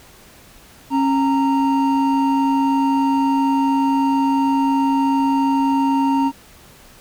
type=tone pair together; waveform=triangle; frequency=272.3 / 926 Hz; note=C#4 / A#5; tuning=-31 / -12 cents; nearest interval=octave + major sixth; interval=2119 cents; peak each=-14 / -17 dBFS; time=0.9-6.32 s; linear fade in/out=50 ms; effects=pink hiss -46 dBFS RMS until 7 s